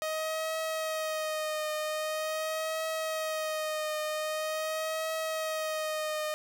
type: tone with vibrato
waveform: sawtooth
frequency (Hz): 626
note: D#5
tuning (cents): +10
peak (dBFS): -27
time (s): 0.02-6.34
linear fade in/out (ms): 0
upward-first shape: triangle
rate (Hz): 0.44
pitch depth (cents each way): 38
effects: none